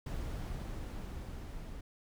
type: noise with level ramp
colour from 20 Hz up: brown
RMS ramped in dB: -38 to -45 dBFS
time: 0.06-1.81 s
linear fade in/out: 5 ms
effects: none